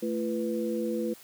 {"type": "tone cluster", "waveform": "sine", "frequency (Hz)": [221.4, 339.7, 492.2], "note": ["A3", "F4", "B4"], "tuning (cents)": [11, -48, -6], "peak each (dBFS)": [-31, -32, -32], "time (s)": [0.02, 1.14], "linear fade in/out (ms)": 10, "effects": ["white hiss -52 dBFS RMS until 1.23 s", "high-pass 100 Hz 12 dB/octave"]}